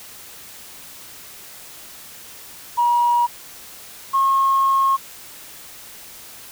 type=tone pair in turn; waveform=sine; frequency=957 / 1082.6 Hz; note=A#5 / C#6; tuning=+45 / -41 cents; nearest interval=major second; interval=214 cents; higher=second; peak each=-13 dBFS; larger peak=neither; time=2.77-3.27 / 4.13-4.97 s; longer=second; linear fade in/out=20 ms; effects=tanh soft clip ceiling -9 dBFS + white hiss -40 dBFS RMS until 6.51 s